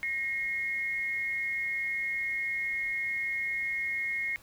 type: tone pair together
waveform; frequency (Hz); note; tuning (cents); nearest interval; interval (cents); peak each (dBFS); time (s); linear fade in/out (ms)
sine; 1864.7 / 2158; A#6 / C#7; 0 / -47; minor third; 253; -36 / -30; 0.03-4.36; 0
effects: pink hiss -56 dBFS RMS until 4.42 s